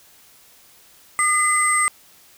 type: tone cluster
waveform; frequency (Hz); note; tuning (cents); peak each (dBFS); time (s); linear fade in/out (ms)
sine; 1221 / 2031 / 8310; D#6 / B6 / C9; -33 / +48 / -13; -19; 1.19-1.88; 0
effects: tanh soft clip ceiling -9 dBFS + white hiss -51 dBFS RMS until 2.37 s